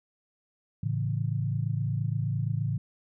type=chord; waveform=sine; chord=A major; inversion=none; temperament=equal; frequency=110 / 138.59 / 164.81 Hz; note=A2 / C#3 / E3; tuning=0 / 0 / 0 cents; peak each=-29 / -30 / -34 dBFS; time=0.83-2.78 s; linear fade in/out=5 ms; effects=none